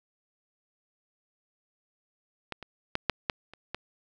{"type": "clicks", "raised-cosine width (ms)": 0.3, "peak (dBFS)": [-18, -25, -11, -7, -10, -30, -17], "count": 7, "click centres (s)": [2.523, 2.627, 2.954, 3.097, 3.298, 3.536, 3.746], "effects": []}